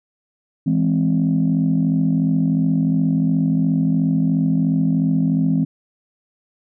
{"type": "chord", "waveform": "sine", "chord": "E augmented", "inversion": "none", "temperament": "equal", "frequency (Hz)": [164.81, 207.7, 261.6], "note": ["E3", "G#3", "B#3"], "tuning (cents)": [0, 0, 0], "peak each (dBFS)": [-17, -21, -18], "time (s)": [0.66, 5.65], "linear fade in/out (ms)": 10, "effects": ["tanh soft clip ceiling -8 dBFS"]}